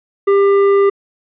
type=tone with hard clipping; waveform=triangle; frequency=397.8 Hz; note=G4; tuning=25 cents sharp; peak=-10 dBFS; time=0.27-0.9 s; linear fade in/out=10 ms; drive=12 dB; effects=resampled to 8000 Hz